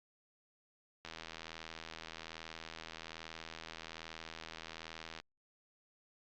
click train, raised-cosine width 0.2 ms, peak -27 dBFS, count 338, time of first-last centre 1.05-5.2 s, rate 81.2 Hz, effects low-pass 5000 Hz 12 dB/octave + Opus 48 kbps

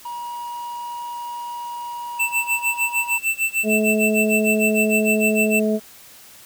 triangle tone, 956 Hz, A#5, 43 cents sharp, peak -26 dBFS, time 0.05-3.18 s, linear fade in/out 5 ms
square tone with tremolo, 2665 Hz, E7, 18 cents sharp, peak -17 dBFS, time 2.19-5.6 s, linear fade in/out 10 ms, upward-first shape sine, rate 6.6 Hz, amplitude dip 95%
harmonic tone, 215.2 Hz, A3, 38 cents flat, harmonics 1 / 2 / 3, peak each -19 / -22 / -24 dBFS, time 3.63-5.8 s, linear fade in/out 50 ms
effects white hiss -45 dBFS RMS until 6.45 s

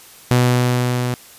sawtooth tone with level ramp, 123.8 Hz, B2, 5 cents sharp, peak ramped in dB -7 to -15 dBFS, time 0.31-1.14 s, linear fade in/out 0 ms, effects white hiss -43 dBFS RMS until 1.38 s + resampled to 32000 Hz

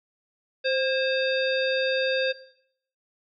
harmonic tone with a mistuned harmonic, 524 Hz, C5, 2 cents sharp, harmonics 1 / 3 / 5 / 7 / 9, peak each -24 / -29 / -31 / -32 / -34 dBFS, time 0.64-2.33 s, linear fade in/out 20 ms, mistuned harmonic 3, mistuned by +49 cents, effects noise-tail reverb RT60 0.7 s tail -18 dB re dry

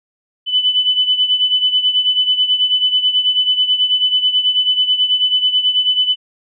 sine beating tone pair, 3000 / 3009.2 Hz, F#7 / F#7, +23 / +29 cents, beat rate 9.2 Hz, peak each -13 / -18 dBFS, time 0.46-6.16 s, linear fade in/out 50 ms, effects none

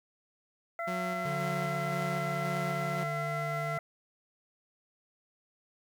harmonic tone, 677 Hz, E5, 46 cents sharp, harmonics 1 / 2 / 3, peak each -35 / -38 / -40 dBFS, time 0.79-3.79 s, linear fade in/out 2 ms
sawtooth tone with tremolo, 181.7 Hz, F#3, 31 cents flat, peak -31 dBFS, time 0.87-3.04 s, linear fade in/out 10 ms, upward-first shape square, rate 1.9 Hz, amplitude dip 25%
square tone with pitch glide, 146.83 to 149.83 Hz, D3 to D3, 0 to +35 cents, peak -36 dBFS, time 1.25-3.78 s, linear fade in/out 5 ms, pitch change +35 cents, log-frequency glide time 2.88-3.13 s
effects 10-bit

